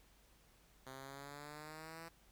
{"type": "exponential sweep", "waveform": "5% pulse", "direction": "up", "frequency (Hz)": [130.81, 166.9], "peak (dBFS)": -38, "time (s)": [0.86, 2.09], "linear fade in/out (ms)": 10, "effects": ["added 50 Hz sine -70 dBFS peak until 2.31 s", "pink hiss -69 dBFS RMS until 2.31 s"]}